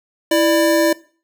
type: tone pair together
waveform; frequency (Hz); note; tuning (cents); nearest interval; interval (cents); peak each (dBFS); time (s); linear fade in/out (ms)
square; 330 / 593.8; E4 / D5; +2 / +19; minor seventh; 1017; -16; 0.31-0.93; 5
effects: noise-tail reverb RT60 0.4 s tail -20 dB re dry